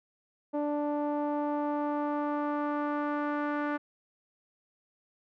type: tone with low-pass filter sweep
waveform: sawtooth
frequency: 293.7 Hz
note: D4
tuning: in tune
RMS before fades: -31 dBFS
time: 0.53-3.78 s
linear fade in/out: 20 ms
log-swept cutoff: 730 to 1500 Hz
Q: 2.2
effects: none